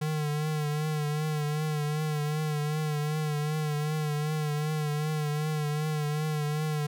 square tone with vibrato, 151.5 Hz, D#3, 46 cents flat, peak -28 dBFS, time 0.01-6.87 s, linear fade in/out 10 ms, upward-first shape triangle, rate 2.6 Hz, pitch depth 51 cents each way, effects none

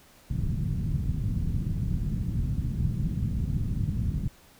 white low-pass noise, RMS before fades -28 dBFS, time 0.3-4.28 s, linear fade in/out 5 ms, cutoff 170 Hz, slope 24 dB/octave, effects pink hiss -56 dBFS RMS until 4.59 s

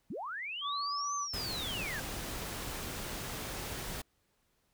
sine linear two-way sweep, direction up then down, 138.59 to 6310 to 1534 Hz, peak -37 dBFS, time 0.1-2 s, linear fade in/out 5 ms, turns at 1.15 s
sine tone with vibrato, 1148 Hz, D6, 40 cents flat, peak -34 dBFS, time 0.61-1.28 s, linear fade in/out 50 ms, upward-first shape sine, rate 16 Hz, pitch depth 15 cents each way
pink noise, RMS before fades -40 dBFS, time 1.33-4.02 s, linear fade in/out 10 ms
effects pink hiss -75 dBFS RMS until 4.73 s

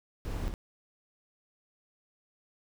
brown noise with echo, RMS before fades -35 dBFS, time 0.25-0.48 s, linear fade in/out 0 ms, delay 59 ms, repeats 1, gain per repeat -4 dB, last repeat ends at 0.539 s, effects none

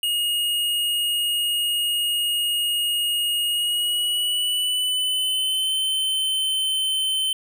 square tone with pitch glide, 2868 to 3074 Hz, F7 to G7, +45 to -35 cents, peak -21 dBFS, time 0.03-7.33 s, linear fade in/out 2 ms, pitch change +120 cents, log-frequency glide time 3.47-5.74 s, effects none

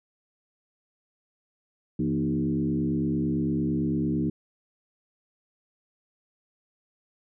sine tone with frequency modulation, 236.7 Hz, A#3, 27 cents sharp, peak -23 dBFS, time 1.99-4.3 s, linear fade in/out 5 ms, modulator 68.9 Hz, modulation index 1.5, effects none

